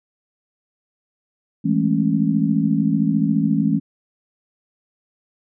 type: chord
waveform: sine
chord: A major seventh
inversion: second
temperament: just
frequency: 165 / 206.2 / 220 / 275 Hz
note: E3 / G#3 / A3 / C#4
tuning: +2 / -12 / 0 / -14 cents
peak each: -21 dBFS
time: 1.64-3.8 s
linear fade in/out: 20 ms
effects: none